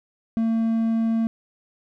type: tone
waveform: triangle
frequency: 226.1 Hz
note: A3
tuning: 47 cents sharp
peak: -17 dBFS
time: 0.37-1.27 s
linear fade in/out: 0 ms
effects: none